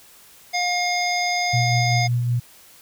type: harmonic tone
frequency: 713 Hz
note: F5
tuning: 36 cents sharp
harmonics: 1 / 3 / 5 / 7 / 9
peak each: -23 / -24 / -33 / -27 / -32 dBFS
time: 0.53-2.08 s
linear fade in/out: 20 ms
type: tone with tremolo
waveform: sine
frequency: 121 Hz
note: B2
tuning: 35 cents flat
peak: -17 dBFS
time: 1.53-2.4 s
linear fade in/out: 10 ms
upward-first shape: sine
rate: 5.3 Hz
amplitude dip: 30%
effects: white hiss -49 dBFS RMS until 2.81 s